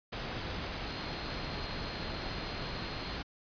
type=tone in noise; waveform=sine; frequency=4186 Hz; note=C8; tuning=in tune; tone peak=-48 dBFS; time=0.86-3.17 s; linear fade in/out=10 ms; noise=pink; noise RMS=-38 dBFS; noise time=0.12-3.23 s; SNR=-13 dB; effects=resampled to 11025 Hz